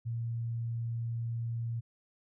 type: tone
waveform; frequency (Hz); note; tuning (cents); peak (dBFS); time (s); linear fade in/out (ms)
sine; 116.2; A#2; -5; -32; 0.05-1.81; 20
effects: none